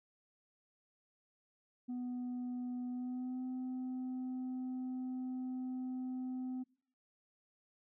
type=tone with pitch glide; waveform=sine; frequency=247.7 to 255.5 Hz; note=B3 to C4; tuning=+5 to -41 cents; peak=-35 dBFS; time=1.88-6.64 s; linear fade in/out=20 ms; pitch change=+54 cents; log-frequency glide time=2.89-3.43 s; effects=noise-tail reverb RT60 0.6 s tail -25 dB re dry + tanh soft clip ceiling -37 dBFS